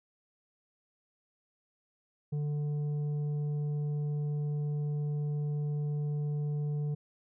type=tone with tanh clipping; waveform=sine; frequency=147.6 Hz; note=D3; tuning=9 cents sharp; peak=-31 dBFS; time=2.32-6.95 s; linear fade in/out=10 ms; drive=6 dB; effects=none